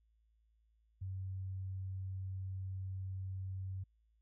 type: tone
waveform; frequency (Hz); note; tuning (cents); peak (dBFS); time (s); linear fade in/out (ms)
sine; 94.8; F#2; +43; -39; 1.01-3.84; 10
effects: added 55 Hz sine -70 dBFS peak until 4.21 s